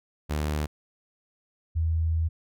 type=tone pair in turn; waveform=sawtooth / sine; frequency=75.2 / 81.23 Hz; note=D2 / E2; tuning=+42 / -25 cents; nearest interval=minor second; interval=133 cents; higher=second; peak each=-22 dBFS; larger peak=neither; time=0.29-0.67 / 1.75-2.29 s; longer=second; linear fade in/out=20 ms; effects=none